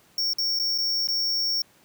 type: tone with dropouts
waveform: square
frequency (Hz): 5490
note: F8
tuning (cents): -31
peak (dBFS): -23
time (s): 0.18-1.62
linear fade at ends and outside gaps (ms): 2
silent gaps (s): 0.334-0.384 / 0.59-0.597 / 0.779-0.784 / 1.073-1.086
effects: pink hiss -58 dBFS RMS until 1.84 s + high-pass 100 Hz 12 dB/octave